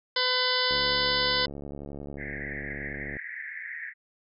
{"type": "harmonic tone", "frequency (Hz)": 504, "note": "B4", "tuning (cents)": 35, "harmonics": [1, 2, 3, 4, 6, 7, 8, 9, 10], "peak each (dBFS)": [-32, -32, -32, -32, -32, -32, -32, -32, -32], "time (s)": [0.16, 1.46], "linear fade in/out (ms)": 5}
{"type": "click train", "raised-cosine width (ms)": 2, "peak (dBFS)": -26, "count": 176, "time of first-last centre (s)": [0.71, 3.168], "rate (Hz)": 71.2}
{"type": "band-pass noise", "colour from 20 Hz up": "pink", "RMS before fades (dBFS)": -38, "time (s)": [2.17, 3.94], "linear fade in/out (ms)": 50, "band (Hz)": [1700, 2100], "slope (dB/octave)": 96}
{"effects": []}